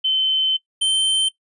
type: tone pair in turn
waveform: sine / square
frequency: 3071 / 3105 Hz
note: G7 / G7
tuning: -36 / -17 cents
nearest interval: unison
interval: 19 cents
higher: second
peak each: -16 dBFS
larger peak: neither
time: 0.04-0.57 / 0.81-1.29 s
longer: first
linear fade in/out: 10 ms
effects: noise-tail reverb RT60 0.1 s tail -17 dB re dry + resampled to 24000 Hz